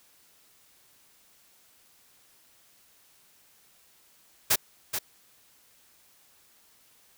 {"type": "noise with echo", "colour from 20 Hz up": "white", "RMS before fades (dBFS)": -22, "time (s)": [4.5, 4.56], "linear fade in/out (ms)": 10, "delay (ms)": 430, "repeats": 1, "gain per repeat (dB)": -8, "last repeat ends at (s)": 4.99, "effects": ["white hiss -61 dBFS RMS until 7.17 s"]}